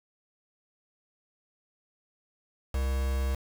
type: tone with quantisation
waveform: triangle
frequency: 66.4 Hz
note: C2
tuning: 26 cents sharp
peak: -24 dBFS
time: 2.74-3.35 s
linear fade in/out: 5 ms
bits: 6
effects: none